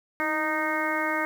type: harmonic tone with a mistuned harmonic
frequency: 309.1 Hz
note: D#4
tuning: 11 cents flat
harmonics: 1 / 2 / 3 / 4 / 5 / 6 / 7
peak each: -32 / -32 / -32 / -32 / -32 / -32 / -32 dBFS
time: 0.2-1.25 s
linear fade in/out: 0 ms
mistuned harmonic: 1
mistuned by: +43 cents
effects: 8-bit

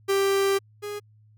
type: tone pair in turn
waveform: 45% pulse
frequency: 392.7 / 413.1 Hz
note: G4 / G#4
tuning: +3 / -9 cents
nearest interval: minor second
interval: 88 cents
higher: second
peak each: -20 / -31 dBFS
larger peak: first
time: 0.08-0.59 / 0.82-1 s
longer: first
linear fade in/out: 20 ms
effects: added 107 Hz sine -53 dBFS peak until 1.37 s

